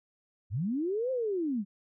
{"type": "linear two-way sweep", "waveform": "sine", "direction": "up then down", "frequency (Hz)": [81.1, 531, 184.6], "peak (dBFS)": -28, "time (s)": [0.5, 1.65], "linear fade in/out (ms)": 50, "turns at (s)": 1.11, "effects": []}